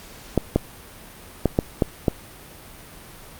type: clicks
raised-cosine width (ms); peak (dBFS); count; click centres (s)
2; -3; 6; 0.377 / 0.56 / 1.457 / 1.589 / 1.822 / 2.082
effects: pink hiss -43 dBFS RMS until 3.39 s + Opus 48 kbps